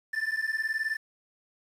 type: beating tone pair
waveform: triangle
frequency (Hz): 1760 / 1779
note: A6 / A6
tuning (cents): 0 / +19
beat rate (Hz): 19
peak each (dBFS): -29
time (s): 0.13-0.97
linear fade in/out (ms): 10
effects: resampled to 32000 Hz + 9-bit